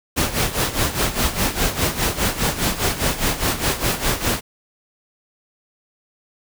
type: noise with tremolo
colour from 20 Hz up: pink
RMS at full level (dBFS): -18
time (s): 0.16-4.41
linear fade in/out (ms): 20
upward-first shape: sine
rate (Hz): 4.9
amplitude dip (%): 75
effects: none